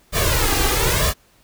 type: noise with flanger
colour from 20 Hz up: pink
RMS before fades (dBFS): -18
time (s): 0.12-1.14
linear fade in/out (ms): 50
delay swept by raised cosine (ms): 1.7 to 2.53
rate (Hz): 1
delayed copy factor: +0.8
effects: pink hiss -56 dBFS RMS until 1.43 s